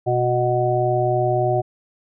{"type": "harmonic tone with a mistuned harmonic", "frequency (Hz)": 123.47, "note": "B2", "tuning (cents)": 0, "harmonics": [1, 3, 5, 6], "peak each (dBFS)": [-22, -22, -22, -22], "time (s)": [0.06, 1.62], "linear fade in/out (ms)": 20, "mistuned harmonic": 3, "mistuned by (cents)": -17, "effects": []}